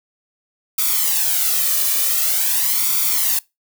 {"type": "noise with flanger", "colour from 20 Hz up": "blue", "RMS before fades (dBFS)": -18, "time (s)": [0.78, 3.39], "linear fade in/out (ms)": 5, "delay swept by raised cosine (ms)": [0.86, 1.71], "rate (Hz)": 0.46, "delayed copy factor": 0.75, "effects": ["noise-tail reverb RT60 0.2 s tail -22 dB re dry"]}